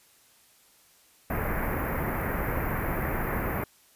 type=band-stop noise; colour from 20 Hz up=pink; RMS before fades=-29 dBFS; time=1.3-3.64 s; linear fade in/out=2 ms; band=2200 to 13000 Hz; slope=48 dB/octave; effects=white hiss -60 dBFS RMS until 3.95 s + resampled to 32000 Hz